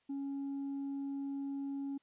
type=tone with tanh clipping; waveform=sine; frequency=277.2 Hz; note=C#4; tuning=in tune; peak=-37 dBFS; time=0.09-1.98 s; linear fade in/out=10 ms; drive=1 dB; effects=white hiss -75 dBFS RMS until 2.02 s + resampled to 8000 Hz